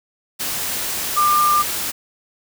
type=tone in noise; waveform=sine; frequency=1196 Hz; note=D6; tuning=31 cents sharp; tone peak=-13 dBFS; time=1.16-1.63 s; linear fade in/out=20 ms; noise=white; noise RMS=-24 dBFS; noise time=0.39-1.92 s; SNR=+8 dB; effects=none